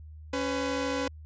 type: tone pair together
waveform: sawtooth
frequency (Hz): 277.6 / 502.1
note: C#4 / B4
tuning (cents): +3 / +29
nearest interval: minor seventh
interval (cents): 1026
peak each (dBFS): -27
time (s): 0.33-1.08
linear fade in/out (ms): 5
effects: added 77 Hz sine -43 dBFS peak until 1.25 s + resampled to 16000 Hz